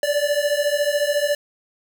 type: beating tone pair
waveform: square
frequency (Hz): 576 / 590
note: D5 / D5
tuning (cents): -34 / +8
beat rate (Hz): 14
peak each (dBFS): -22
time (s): 0.03-1.35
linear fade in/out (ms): 2
effects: none